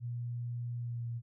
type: tone with pitch glide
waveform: sine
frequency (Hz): 120 to 117.8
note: B2 to A#2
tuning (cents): -49 to +19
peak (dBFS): -35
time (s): 0-1.22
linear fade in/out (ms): 50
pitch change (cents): -32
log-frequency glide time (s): 0.78-1.07
effects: none